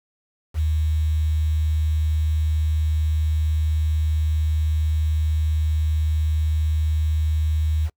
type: tone with quantisation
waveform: sine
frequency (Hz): 77.78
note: D#2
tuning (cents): 0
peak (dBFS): -18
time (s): 0.54-7.9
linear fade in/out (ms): 50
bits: 7
effects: noise-tail reverb RT60 0.1 s tail -26 dB re dry